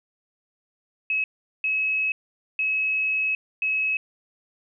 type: tone bursts at uneven times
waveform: sine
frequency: 2570 Hz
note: E7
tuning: 45 cents flat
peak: -21 dBFS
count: 4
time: 1.1-1.24 / 1.64-2.12 / 2.59-3.35 / 3.62-3.97 s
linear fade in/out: 2 ms
effects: none